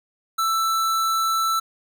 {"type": "tone", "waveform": "square", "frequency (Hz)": 1325, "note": "E6", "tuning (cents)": 9, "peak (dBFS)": -20, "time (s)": [0.38, 1.6], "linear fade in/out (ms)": 10, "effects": []}